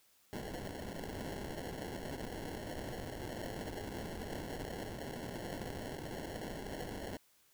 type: noise with sample-and-hold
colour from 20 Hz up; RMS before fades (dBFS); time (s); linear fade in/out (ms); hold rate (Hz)
blue; -43; 0.33-7.17; 0; 1225
effects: white hiss -69 dBFS RMS until 7.53 s